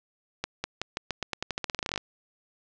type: accelerating click train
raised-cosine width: 0.2 ms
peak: -12 dBFS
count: 21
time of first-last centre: 0.44-1.977 s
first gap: 200 ms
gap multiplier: 0.88
effects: low-pass 7000 Hz 12 dB/octave